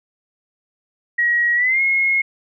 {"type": "tone with pitch glide", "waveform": "sine", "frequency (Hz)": [1903, 2161], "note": ["A#6", "C#7"], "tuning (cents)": [35, -45], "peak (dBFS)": -14, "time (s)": [1.18, 2.22], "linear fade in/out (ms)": 10, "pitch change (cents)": 220, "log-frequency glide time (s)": [1.55, 1.81], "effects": []}